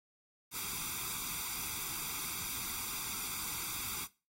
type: noise with comb filter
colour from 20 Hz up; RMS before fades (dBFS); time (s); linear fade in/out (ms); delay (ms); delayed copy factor
white; -39; 0.51-4.08; 50; 0.84; +0.95
effects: noise-tail reverb RT60 0.3 s tail -19 dB re dry + AAC 48 kbps